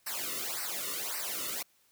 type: noise with flanger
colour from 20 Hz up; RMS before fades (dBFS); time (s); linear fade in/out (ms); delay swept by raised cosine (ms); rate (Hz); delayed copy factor
white; -36; 0.06-1.63; 10; 0.29 to 1.27; 1.8; -0.95
effects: white hiss -68 dBFS RMS until 1.91 s